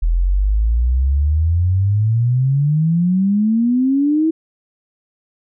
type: exponential sweep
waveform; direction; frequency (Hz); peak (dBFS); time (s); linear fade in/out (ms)
sine; up; 40.38 to 326.3; -12; 0.02-4.31; 10
effects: none